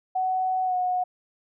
sine tone with pitch glide, 747 to 729.5 Hz, F#5 to F#5, +16 to -25 cents, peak -22 dBFS, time 0.15-1.04 s, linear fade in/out 10 ms, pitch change -41 cents, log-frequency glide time 0.64-0.75 s, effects none

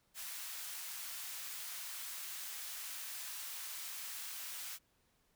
white high-pass noise, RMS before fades -45 dBFS, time 0.14-4.79 s, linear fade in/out 50 ms, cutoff 1100 Hz, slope 12 dB/octave, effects pink hiss -75 dBFS RMS until 5.35 s

